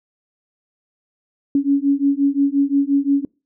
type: beating tone pair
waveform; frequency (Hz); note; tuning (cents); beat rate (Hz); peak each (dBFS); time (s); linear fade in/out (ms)
sine; 277.2 / 282.9; C#4 / C#4; 0 / +35; 5.7; -17; 1.55-3.25; 2
effects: noise-tail reverb RT60 0.3 s tail -26 dB re dry